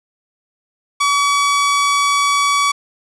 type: tone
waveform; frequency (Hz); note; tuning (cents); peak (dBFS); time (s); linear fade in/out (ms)
sawtooth; 1138; C#6; +45; -9; 1-2.72; 10
effects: resampled to 22050 Hz + 8-bit